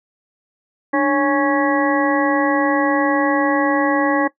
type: harmonic tone with a mistuned harmonic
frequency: 277.2 Hz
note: C#4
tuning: in tune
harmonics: 1 / 2 / 3 / 4 / 6 / 7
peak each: -17 / -20 / -22 / -23 / -25 / -25 dBFS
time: 0.93-4.28 s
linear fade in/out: 10 ms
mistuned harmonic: 1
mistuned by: +110 cents
effects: noise-tail reverb RT60 0.1 s tail -18 dB re dry